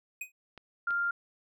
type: tone with exponential decay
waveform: square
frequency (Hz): 2500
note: D#7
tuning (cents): +8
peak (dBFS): -33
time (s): 0.21-0.32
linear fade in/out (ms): 5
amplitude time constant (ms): 23
type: clicks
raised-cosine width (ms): 0.3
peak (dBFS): -31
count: 2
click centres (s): 0.577 / 0.907
type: tone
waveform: sine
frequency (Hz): 1396.9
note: F6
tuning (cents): 0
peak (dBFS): -27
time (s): 0.87-1.11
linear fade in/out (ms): 5
effects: none